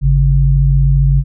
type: tone pair together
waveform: sine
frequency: 51.2 / 138.59 Hz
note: G#1 / C#3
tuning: -24 / 0 cents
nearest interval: octave + perfect fourth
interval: 1724 cents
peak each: -10 dBFS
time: 0.01-1.24 s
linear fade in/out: 50 ms
effects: none

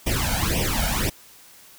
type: noise with flanger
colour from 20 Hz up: pink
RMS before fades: -23 dBFS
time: 0.06-1.1 s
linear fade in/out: 10 ms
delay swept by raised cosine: 0.34 to 1.34 ms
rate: 1.9 Hz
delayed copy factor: +0.95
effects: white hiss -49 dBFS RMS until 1.78 s

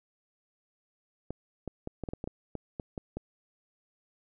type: clicks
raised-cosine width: 2 ms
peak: -22 dBFS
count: 12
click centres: 1.306 / 1.677 / 1.874 / 2.037 / 2.088 / 2.135 / 2.241 / 2.275 / 2.553 / 2.798 / 2.978 / 3.17 s
effects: none

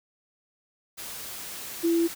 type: tone in noise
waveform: sine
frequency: 335.7 Hz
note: E4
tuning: 32 cents sharp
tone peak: -20 dBFS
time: 1.83-2.08 s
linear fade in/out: 20 ms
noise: white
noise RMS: -38 dBFS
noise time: 0.97-2.15 s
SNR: +15 dB
effects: none

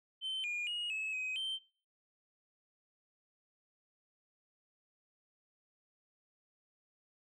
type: tone with pitch steps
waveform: sine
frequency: 3084 / 2427 / 2879 / 2585 / 2524 / 3119 Hz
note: G7 / D#7 / F#7 / E7 / D#7 / G7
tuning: -29 / -44 / -48 / -34 / +24 / -9 cents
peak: -33 dBFS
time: 0.21-1.59 s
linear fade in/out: 50 ms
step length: 230 ms
effects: noise-tail reverb RT60 0.4 s tail -26 dB re dry + tanh soft clip ceiling -34 dBFS

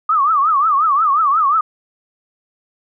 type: tone with vibrato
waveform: sine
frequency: 1200 Hz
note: D6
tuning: 37 cents sharp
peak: -11 dBFS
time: 0.09-1.61 s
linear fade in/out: 5 ms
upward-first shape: triangle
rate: 5.6 Hz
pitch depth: 200 cents each way
effects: none

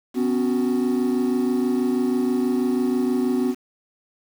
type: chord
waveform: triangle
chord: B suspended second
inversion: none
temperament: equal with one note detuned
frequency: 251 / 277.2 / 370 Hz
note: B3 / C#4 / F#4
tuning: +28 / 0 / 0 cents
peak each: -18 / -23 / -22 dBFS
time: 0.14-3.55 s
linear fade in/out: 50 ms
effects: tanh soft clip ceiling -12 dBFS + 7-bit

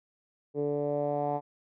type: tone with low-pass filter sweep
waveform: 10% pulse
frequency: 145.3 Hz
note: D3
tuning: 18 cents flat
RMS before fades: -30 dBFS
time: 0.54-1.41 s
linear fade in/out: 50 ms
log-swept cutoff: 420 to 810 Hz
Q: 3.7
effects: none

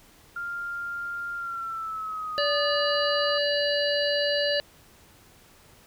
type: tone with pitch glide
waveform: sine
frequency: 1396.9 to 1223.1 Hz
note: F6 to D#6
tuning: 0 to -30 cents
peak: -30 dBFS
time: 0.36-3.38 s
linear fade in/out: 5 ms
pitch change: -230 cents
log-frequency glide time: 1.36-2.5 s
type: harmonic tone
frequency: 579 Hz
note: D5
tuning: 25 cents flat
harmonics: 1 / 3 / 5 / 7 / 8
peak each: -25 / -30 / -31 / -32 / -31 dBFS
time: 2.38-4.6 s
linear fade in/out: 0 ms
effects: pink hiss -55 dBFS RMS until 5.86 s

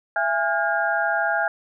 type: tone cluster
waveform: sine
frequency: 669 / 822 / 1419 / 1623 Hz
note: E5 / G#5 / F6 / G#6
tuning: +25 / -18 / +27 / -40 cents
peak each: -25 dBFS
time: 0.16-1.48 s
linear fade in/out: 2 ms
effects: none

